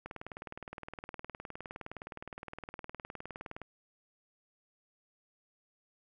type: click train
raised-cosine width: 0.5 ms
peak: -27 dBFS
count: 70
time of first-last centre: 0.06-3.617 s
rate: 19.4 Hz
effects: none